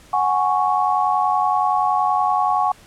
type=chord; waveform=sine; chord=F# suspended second; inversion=none; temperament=equal; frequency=740 / 830.6 / 1108.7 Hz; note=F#5 / G#5 / C#6; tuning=0 / 0 / 0 cents; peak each=-20 dBFS; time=0.13-2.72 s; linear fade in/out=5 ms; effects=pink hiss -48 dBFS RMS until 2.86 s + low-pass 11000 Hz 12 dB/octave